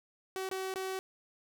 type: tone with dropouts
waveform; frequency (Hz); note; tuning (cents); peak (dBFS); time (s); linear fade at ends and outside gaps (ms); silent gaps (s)
sawtooth; 379.2; F#4; +43; -31; 0.36-0.99; 0; 0.49-0.513 / 0.739-0.758
effects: none